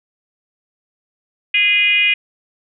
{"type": "tone with frequency modulation", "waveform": "sine", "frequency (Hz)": 2466, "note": "D#7", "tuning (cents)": -16, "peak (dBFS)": -11, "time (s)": [1.54, 2.14], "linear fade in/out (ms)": 5, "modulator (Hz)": 405, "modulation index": 0.95, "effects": []}